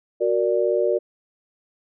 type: chord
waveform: sine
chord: Gb augmented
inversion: none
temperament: equal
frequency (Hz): 370 / 466.2 / 587.3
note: Gb4 / Bb4 / D5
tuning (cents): 0 / 0 / 0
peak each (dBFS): -22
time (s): 0.2-0.99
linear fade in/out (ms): 20
effects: none